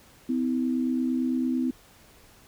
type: tone pair together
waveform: sine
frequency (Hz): 253.7 / 322.6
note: B3 / E4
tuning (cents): +47 / -37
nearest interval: major third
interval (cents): 416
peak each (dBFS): -24 / -30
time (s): 0.29-1.71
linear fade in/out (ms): 5
effects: pink hiss -55 dBFS RMS until 2.47 s